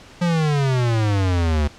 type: exponential sweep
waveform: square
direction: down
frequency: 178.2 to 72.3 Hz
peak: -17 dBFS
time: 0.21-1.68 s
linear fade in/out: 10 ms
effects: pink hiss -44 dBFS RMS until 1.78 s + low-pass 6000 Hz 12 dB/octave